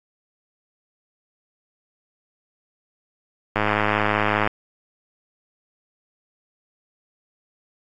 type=click train; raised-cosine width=0.5 ms; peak=-5 dBFS; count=97; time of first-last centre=3.56-4.474 s; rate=105 Hz; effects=AAC 48 kbps